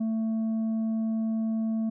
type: tone with tanh clipping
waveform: sine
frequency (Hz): 222.5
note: A3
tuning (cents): +20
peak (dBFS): -26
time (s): 0-1.9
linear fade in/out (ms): 10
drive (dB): 4
effects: none